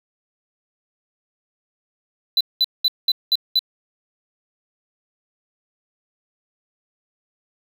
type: tone bursts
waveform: triangle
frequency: 4000 Hz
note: B7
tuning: 21 cents sharp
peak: -12 dBFS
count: 6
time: 2.37-3.592 s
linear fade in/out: 2 ms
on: 37 ms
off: 200 ms
effects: none